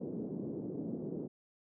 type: band-pass noise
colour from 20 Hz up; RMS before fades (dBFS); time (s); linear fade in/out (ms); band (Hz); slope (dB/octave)
pink; -40; 0-1.28; 20; 170 to 420; 24
effects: none